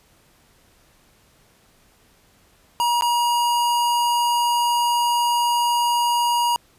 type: tone with dropouts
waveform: square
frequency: 954 Hz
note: A#5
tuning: 40 cents sharp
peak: -18 dBFS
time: 2.8-6.56 s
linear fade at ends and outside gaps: 0 ms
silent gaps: 3.01-3.022 s
effects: pink hiss -57 dBFS RMS until 6.78 s + resampled to 32000 Hz